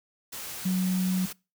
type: tone in noise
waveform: sine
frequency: 185 Hz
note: F#3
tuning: in tune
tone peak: -23 dBFS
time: 0.65-1.26 s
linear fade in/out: 10 ms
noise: white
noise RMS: -38 dBFS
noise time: 0.32-1.33 s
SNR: +12 dB
effects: noise-tail reverb RT60 0.3 s tail -25 dB re dry